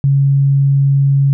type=tone; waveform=sine; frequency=138.59 Hz; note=C#3; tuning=in tune; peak=-8 dBFS; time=0.04-1.33 s; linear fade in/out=0 ms; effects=none